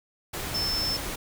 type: tone in noise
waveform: sine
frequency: 5290 Hz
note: E8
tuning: 5 cents sharp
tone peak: -26 dBFS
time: 0.54-0.97 s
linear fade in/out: 10 ms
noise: pink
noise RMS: -33 dBFS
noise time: 0.33-1.16 s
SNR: +4 dB
effects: none